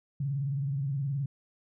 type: tone with vibrato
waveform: sine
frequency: 138.59 Hz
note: C#3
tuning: in tune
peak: -28 dBFS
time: 0.2-1.26 s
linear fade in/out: 5 ms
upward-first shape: sine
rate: 19 Hz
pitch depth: 110 cents each way
effects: none